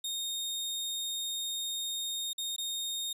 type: tone with dropouts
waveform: sawtooth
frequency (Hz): 3695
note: A#7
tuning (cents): -16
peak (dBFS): -30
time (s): 0.04-3.13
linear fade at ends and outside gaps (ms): 5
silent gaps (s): 2.332-2.38 / 2.563-2.581
effects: resampled to 32000 Hz

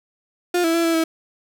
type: tone with pitch steps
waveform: 35% pulse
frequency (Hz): 353.5 / 329.1 / 335.5 / 330.9 / 324.7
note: F4 / E4 / E4 / E4 / E4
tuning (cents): +21 / -3 / +31 / +7 / -26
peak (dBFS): -15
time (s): 0.54-1.04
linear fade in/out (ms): 5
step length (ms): 100
effects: none

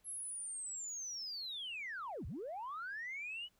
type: linear two-way sweep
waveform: sine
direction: down then up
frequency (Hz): 11175 to 51.91 to 2992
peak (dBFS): -40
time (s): 0.04-3.49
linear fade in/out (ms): 50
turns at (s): 2.26
effects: tanh soft clip ceiling -37 dBFS + pink hiss -75 dBFS RMS until 3.59 s

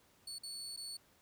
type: tone with dropouts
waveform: 30% pulse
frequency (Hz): 4435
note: C#8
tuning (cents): 0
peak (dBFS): -40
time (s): 0.27-0.97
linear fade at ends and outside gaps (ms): 5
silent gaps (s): 0.385-0.433 / 0.764-0.773
effects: pink hiss -68 dBFS RMS until 1.21 s + high-pass 60 Hz 12 dB/octave

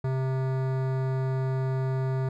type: tone with hard clipping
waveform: sine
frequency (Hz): 131.6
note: C3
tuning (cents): +10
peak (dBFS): -27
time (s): 0.04-2.29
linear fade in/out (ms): 5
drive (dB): 17
effects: none

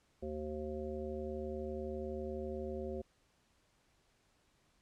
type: harmonic tone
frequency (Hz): 76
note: D#2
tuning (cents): -40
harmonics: 1 / 3 / 5 / 7 / 9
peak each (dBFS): -45 / -45 / -42 / -44 / -52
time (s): 0.22-3.02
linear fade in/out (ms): 10
effects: pink hiss -73 dBFS RMS until 4.81 s + low-pass 9000 Hz 12 dB/octave

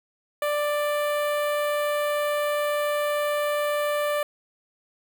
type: tone with notch filter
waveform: sawtooth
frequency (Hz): 589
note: D5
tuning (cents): +5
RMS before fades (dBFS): -25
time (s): 0.42-4.23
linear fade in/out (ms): 2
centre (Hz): 5600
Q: 0.67
effects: none

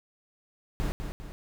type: noise with echo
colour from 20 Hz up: brown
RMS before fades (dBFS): -29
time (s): 0.8-0.92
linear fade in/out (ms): 0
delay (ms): 200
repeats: 2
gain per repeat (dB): -6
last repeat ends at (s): 1.32
effects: none

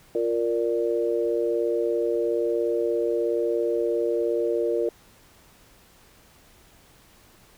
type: chord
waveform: sine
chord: Bb major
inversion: second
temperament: equal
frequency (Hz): 349.2 / 466.2 / 587.3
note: F4 / Bb4 / D5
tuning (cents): 0 / 0 / 0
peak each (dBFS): -26 / -24 / -29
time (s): 0.15-4.89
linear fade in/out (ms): 2
effects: pink hiss -55 dBFS RMS until 7.57 s

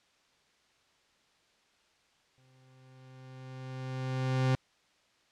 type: tone with exponential growth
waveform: 40% pulse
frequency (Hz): 130.1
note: C3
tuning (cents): -9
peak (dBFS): -23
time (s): 2.38-4.55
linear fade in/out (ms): 0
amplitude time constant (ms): 470
effects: white hiss -68 dBFS RMS until 5.31 s + low-pass 5000 Hz 12 dB/octave

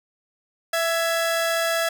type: tone pair together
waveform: sawtooth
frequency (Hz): 663 / 1675.1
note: E5 / G#6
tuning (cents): +10 / +14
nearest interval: octave + major third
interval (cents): 1604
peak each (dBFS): -18 / -23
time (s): 0.73-1.89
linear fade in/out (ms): 5
effects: none

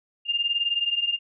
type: beating tone pair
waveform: sine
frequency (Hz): 2794 / 2813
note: F7 / F7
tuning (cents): 0 / +12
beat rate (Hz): 19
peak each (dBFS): -27 / -24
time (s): 0.25-1.19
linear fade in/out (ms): 50
effects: none

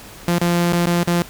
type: tone with dropouts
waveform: sawtooth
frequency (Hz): 173.1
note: F3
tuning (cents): -15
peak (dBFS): -11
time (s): 0.28-1.22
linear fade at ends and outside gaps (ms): 0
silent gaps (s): 0.384-0.415 / 0.723-0.733 / 0.858-0.87 / 1.033-1.075
effects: pink hiss -39 dBFS RMS until 1.29 s

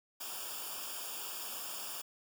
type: noise with comb filter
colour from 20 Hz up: white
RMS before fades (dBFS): -42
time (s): 0.2-2.02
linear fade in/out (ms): 10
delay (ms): 0.49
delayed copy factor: -0.9
effects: none

